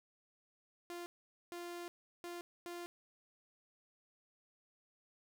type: tone bursts at uneven times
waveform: sawtooth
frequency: 347.8 Hz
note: F4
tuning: 7 cents flat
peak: -40 dBFS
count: 4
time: 0.9-1.06 / 1.52-1.88 / 2.24-2.41 / 2.66-2.86 s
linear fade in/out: 0 ms
effects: none